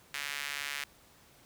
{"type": "tone with high-pass filter", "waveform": "sawtooth", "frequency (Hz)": 143, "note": "D3", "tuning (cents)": -46, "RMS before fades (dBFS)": -38, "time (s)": [0.14, 0.84], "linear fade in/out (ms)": 0, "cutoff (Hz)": 2000, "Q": 1.7, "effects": ["pink hiss -60 dBFS RMS until 1.45 s", "high-pass 60 Hz 12 dB/octave"]}